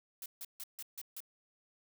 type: noise bursts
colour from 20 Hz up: blue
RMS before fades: -44 dBFS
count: 6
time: 0.22-1.204 s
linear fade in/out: 2 ms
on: 39 ms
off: 150 ms
effects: none

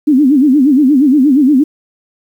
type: tone with vibrato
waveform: sine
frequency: 277.2 Hz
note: C#4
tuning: in tune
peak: -5 dBFS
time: 0.07-1.64 s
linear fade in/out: 10 ms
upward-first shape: sine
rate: 8.5 Hz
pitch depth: 180 cents each way
effects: 7-bit

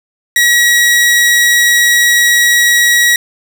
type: tone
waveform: sawtooth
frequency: 1914 Hz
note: A#6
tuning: 45 cents sharp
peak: -3 dBFS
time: 0.36-3.16 s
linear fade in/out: 2 ms
effects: none

